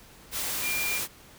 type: tone in noise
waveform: sine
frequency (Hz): 2393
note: D7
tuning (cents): +32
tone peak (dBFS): -29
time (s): 0.61-1.01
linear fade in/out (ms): 50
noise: white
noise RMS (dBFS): -31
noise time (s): 0.31-1.08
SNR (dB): -1
effects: pink hiss -52 dBFS RMS until 1.38 s